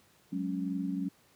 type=chord; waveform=sine; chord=F# suspended second; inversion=none; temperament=equal; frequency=185 / 207.7 / 277.2 Hz; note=F#3 / G#3 / C#4; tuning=0 / 0 / 0 cents; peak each=-34 / -38 / -34 dBFS; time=0.32-1.09 s; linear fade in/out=10 ms; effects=pink hiss -64 dBFS RMS until 1.35 s + high-pass 100 Hz 12 dB/octave